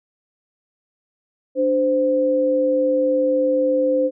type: tone pair together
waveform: sine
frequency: 294.4 / 518 Hz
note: D4 / C5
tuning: +4 / -17 cents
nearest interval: minor seventh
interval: 979 cents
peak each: -22 / -16 dBFS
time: 1.55-4.11 s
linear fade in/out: 50 ms
effects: none